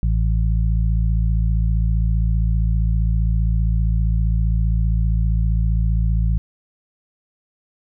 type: harmonic tone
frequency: 55.2 Hz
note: A1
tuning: 6 cents sharp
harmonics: 1 / 2 / 3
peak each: -16 / -22 / -26 dBFS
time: 0.03-6.38 s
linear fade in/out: 0 ms
effects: none